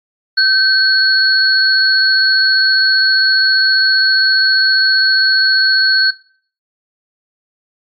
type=tone pair together; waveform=sine; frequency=1543 / 4364 Hz; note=G6 / C#8; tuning=-28 / -28 cents; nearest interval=octave + tritone; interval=1800 cents; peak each=-11 dBFS; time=0.37-6.11 s; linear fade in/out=10 ms; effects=noise-tail reverb RT60 0.5 s tail -20 dB re dry + AAC 64 kbps